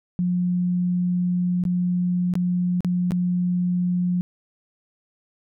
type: tone with dropouts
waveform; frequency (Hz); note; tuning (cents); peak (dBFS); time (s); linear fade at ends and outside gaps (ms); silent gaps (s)
sine; 178.5; F3; +38; -19; 0.19-4.21; 0; 1.638-1.652 / 2.338-2.354 / 2.806-2.847 / 3.108-3.119
effects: none